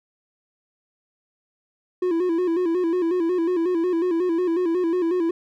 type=tone with vibrato; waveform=triangle; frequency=347 Hz; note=F4; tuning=11 cents flat; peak=-17 dBFS; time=2.02-5.31 s; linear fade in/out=5 ms; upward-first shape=square; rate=5.5 Hz; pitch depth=81 cents each way; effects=none